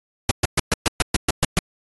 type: noise bursts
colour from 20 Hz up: pink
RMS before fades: -17 dBFS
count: 10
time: 0.29-1.59 s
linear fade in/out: 2 ms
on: 22 ms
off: 120 ms
effects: AAC 32 kbps